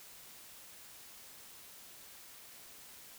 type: silence
effects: white hiss -54 dBFS RMS until 3.18 s